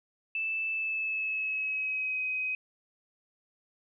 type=tone with pitch glide; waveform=sine; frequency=2637 to 2521 Hz; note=E7 to D#7; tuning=0 to +22 cents; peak=-29 dBFS; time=0.35-2.55 s; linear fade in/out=2 ms; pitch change=-78 cents; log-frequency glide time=0.7-2.22 s; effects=none